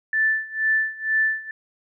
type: tone with tremolo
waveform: sine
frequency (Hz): 1760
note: A6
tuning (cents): 0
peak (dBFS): -16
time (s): 0.13-1.51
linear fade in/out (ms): 2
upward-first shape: sine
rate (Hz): 2.1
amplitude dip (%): 90
effects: none